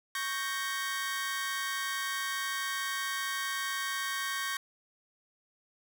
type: chord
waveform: sawtooth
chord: G diminished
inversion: second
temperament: equal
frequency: 1108.7 / 1568 / 1864.7 Hz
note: Db6 / G6 / Bb6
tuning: 0 / 0 / 0 cents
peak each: -33 dBFS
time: 0.15-4.57 s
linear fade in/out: 2 ms
effects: none